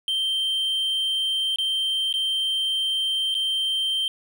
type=tone with dropouts; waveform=triangle; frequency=3136 Hz; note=G7; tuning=in tune; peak=-20 dBFS; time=0.08-4.08 s; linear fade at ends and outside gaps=1 ms; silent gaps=1.56-1.585 / 2.127-2.139 / 3.343-3.35 s; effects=none